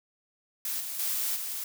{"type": "noise with level steps", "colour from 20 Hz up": "blue", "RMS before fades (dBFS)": [-32, -36, -30, -35], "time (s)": [0.65, 1.64], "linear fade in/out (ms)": 2, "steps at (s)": [0.8, 0.99, 1.36], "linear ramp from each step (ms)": 5, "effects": []}